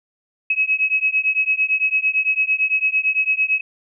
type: beating tone pair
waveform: sine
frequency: 2556 / 2564.9 Hz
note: D#7 / E7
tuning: +46 / -48 cents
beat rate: 8.9 Hz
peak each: -19 dBFS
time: 0.5-3.61 s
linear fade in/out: 5 ms
effects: none